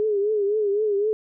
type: tone with vibrato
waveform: sine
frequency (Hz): 415.3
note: G#4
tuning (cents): 0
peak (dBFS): -19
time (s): 0-1.13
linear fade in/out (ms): 0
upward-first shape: triangle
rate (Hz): 3.9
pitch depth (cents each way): 100
effects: none